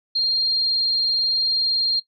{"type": "tone", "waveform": "sine", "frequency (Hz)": 4207, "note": "C8", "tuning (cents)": 9, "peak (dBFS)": -17, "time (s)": [0.15, 2], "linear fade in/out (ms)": 10, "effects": ["noise-tail reverb RT60 0.1 s tail -17 dB re dry"]}